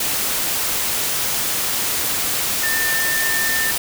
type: tone in noise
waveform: sine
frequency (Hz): 1796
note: A6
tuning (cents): +35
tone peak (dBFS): -20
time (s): 2.63-3.71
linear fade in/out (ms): 5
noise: white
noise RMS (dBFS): -21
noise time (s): 0-3.78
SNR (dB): -2
effects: none